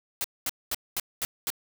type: noise bursts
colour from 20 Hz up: white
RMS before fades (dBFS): -29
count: 6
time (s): 0.21-1.502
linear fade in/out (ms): 0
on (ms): 32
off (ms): 220
effects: none